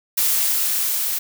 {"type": "noise with level ramp", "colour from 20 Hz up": "blue", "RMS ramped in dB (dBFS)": [-18, -23], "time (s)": [0.17, 1.19], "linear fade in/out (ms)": 10, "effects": []}